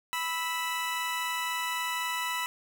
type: tone pair together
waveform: 20% pulse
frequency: 987.8 / 1309.1 Hz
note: B5 / E6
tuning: 0 / -12 cents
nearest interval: perfect fourth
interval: 488 cents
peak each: -26 / -30 dBFS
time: 0.13-2.46 s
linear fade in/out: 0 ms
effects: none